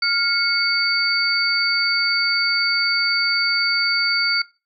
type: tone cluster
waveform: sine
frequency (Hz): 1402 / 2194 / 4588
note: F6 / C#7 / D8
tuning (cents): +6 / -18 / -41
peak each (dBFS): -23 / -23 / -19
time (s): 0.02-4.42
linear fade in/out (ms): 5
effects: noise-tail reverb RT60 0.3 s tail -20 dB re dry